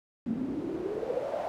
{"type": "noise with band-pass filter sweep", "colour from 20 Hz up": "pink", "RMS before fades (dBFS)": -33, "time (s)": [0.26, 1.48], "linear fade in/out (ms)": 0, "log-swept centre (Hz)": [220, 690], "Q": 8.2, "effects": []}